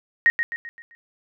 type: tone with echo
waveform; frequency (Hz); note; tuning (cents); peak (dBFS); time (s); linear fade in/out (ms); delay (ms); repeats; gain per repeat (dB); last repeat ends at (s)
sine; 1870; A#6; +5; -12; 0.26-0.3; 0; 130; 5; -7; 0.95
effects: none